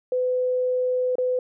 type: tone with dropouts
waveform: sine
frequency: 504 Hz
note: B4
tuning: 35 cents sharp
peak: -20 dBFS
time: 0.12-1.39 s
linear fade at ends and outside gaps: 2 ms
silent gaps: 1.155-1.183 s
effects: none